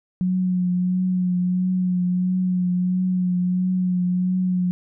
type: tone with vibrato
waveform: sine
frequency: 181.9 Hz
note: F#3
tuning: 29 cents flat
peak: -18 dBFS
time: 0.21-4.71 s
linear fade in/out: 0 ms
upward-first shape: triangle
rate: 1.5 Hz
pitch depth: 30 cents each way
effects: none